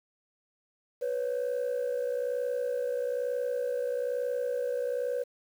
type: tone pair together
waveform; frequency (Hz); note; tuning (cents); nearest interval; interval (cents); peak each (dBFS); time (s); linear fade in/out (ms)
sine; 493.3 / 554.4; B4 / C#5; -2 / 0; major second; 202; -28 / -31; 1.01-5.24; 20
effects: tanh soft clip ceiling -25 dBFS + 9-bit